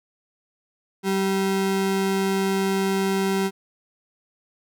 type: ring-modulated tone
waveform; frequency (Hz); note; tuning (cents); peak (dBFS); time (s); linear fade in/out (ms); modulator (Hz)
square; 290; D4; -22; -18; 1.03-3.51; 50; 97.5
effects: none